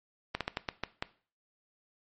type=slowing click train; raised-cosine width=0.3 ms; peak=-15 dBFS; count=7; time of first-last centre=0.35-1.025 s; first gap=57 ms; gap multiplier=1.27; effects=noise-tail reverb RT60 0.4 s tail -17 dB re dry + MP3 32 kbps